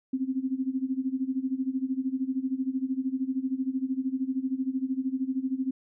sine tone with tremolo, 262.4 Hz, C4, 5 cents sharp, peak -23 dBFS, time 0.13-5.71 s, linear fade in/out 5 ms, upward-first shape sine, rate 13 Hz, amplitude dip 85%, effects none

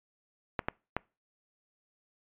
clicks, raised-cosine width 0.5 ms, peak -14 dBFS, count 3, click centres 0.592 / 0.685 / 0.966 s, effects noise-tail reverb RT60 0.3 s tail -25 dB re dry + resampled to 8000 Hz

